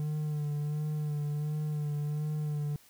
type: tone with vibrato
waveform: triangle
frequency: 149.6 Hz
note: D3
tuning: 32 cents sharp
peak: -28 dBFS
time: 0-2.76 s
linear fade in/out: 0 ms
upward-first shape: sine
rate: 1.4 Hz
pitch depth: 31 cents each way
effects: white hiss -60 dBFS RMS until 2.89 s